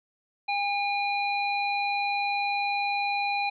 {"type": "harmonic tone", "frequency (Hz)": 810, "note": "G#5", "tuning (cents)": -43, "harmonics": [1, 3, 5], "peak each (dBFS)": [-27, -29, -37], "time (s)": [0.48, 3.5], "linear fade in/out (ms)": 10, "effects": []}